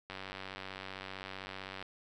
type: click train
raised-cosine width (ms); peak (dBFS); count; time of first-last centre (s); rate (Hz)
0.3; -26; 166; 0.1-1.826; 95.6
effects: none